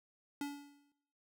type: tone with exponential decay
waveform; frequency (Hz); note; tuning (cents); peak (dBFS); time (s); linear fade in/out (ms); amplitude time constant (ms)
square; 285.7; D4; -48; -36; 0.41-0.92; 2; 110
effects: noise-tail reverb RT60 0.7 s tail -17 dB re dry